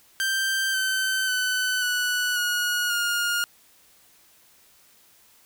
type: tone with pitch steps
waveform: sawtooth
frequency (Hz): 1568 / 1537.5 / 1507.6 / 1478.3 / 1449.5 / 1421.3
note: G6 / G6 / F#6 / F#6 / F#6 / F6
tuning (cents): 0 / -34 / +32 / -2 / -36 / +30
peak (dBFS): -19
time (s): 0.2-3.44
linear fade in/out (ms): 0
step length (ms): 540
effects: white hiss -57 dBFS RMS until 5.45 s